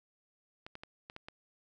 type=clicks; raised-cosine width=0.3 ms; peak=-29 dBFS; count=6; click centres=0.665 / 0.754 / 0.835 / 1.099 / 1.164 / 1.285 s; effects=none